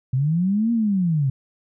sine linear two-way sweep, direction up then down, 123.47 to 237.1 to 128.4 Hz, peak -17 dBFS, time 0.13-1.3 s, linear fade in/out 5 ms, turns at 0.72 s, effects none

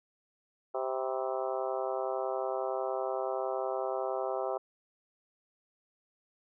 harmonic tone with a mistuned harmonic, 130.8 Hz, C3, in tune, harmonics 3 / 4 / 5 / 6 / 7 / 8 / 9 / 10, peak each -37 / -36 / -36 / -38 / -44 / -45 / -46 / -45 dBFS, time 0.74-4.58 s, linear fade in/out 10 ms, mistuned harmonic 7, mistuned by +83 cents, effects none

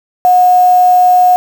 sine tone with quantisation, 726 Hz, F#5, 33 cents flat, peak -4 dBFS, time 0.25-1.36 s, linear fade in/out 0 ms, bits 4, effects none

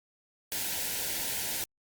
white band-stop noise, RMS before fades -33 dBFS, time 0.52-1.64 s, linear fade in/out 0 ms, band 1000 to 1400 Hz, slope 96 dB/octave, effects Opus 48 kbps

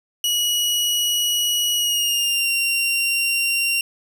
sawtooth tone with pitch glide, 2913 to 2762 Hz, F#7 to F7, -28 to -20 cents, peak -15 dBFS, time 0.24-3.81 s, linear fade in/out 2 ms, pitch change -92 cents, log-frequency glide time 1.76-2.49 s, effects none

